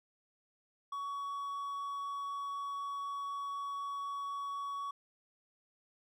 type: tone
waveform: triangle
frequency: 1124 Hz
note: C#6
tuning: 24 cents sharp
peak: -35 dBFS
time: 0.92-4.91 s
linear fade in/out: 5 ms
effects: none